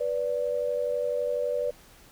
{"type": "tone pair together", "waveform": "sine", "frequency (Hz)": [491, 583], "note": ["B4", "D5"], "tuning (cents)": [-10, -13], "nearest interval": "minor third", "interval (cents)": 297, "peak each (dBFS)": -28, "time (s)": [0, 1.71], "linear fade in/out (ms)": 10, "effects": ["pink hiss -54 dBFS RMS until 2.11 s"]}